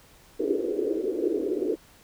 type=band-pass noise; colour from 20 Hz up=pink; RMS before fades=-27 dBFS; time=0.39-1.76 s; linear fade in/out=20 ms; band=320 to 460 Hz; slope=48 dB/octave; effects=pink hiss -55 dBFS RMS until 2.03 s